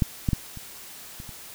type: clicks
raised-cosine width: 5 ms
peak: -8 / -10 / -10 / -26 / -27 / -28 dBFS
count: 6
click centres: 0.022 / 0.288 / 0.332 / 0.573 / 1.201 / 1.292 s
effects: white hiss -43 dBFS RMS until 1.54 s